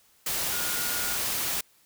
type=tone in noise; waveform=sine; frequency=1433 Hz; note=F6; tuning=44 cents sharp; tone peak=-37 dBFS; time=0.52-1.16 s; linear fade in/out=5 ms; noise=white; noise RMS=-29 dBFS; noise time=0.26-1.61 s; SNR=-11 dB; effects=white hiss -62 dBFS RMS until 1.85 s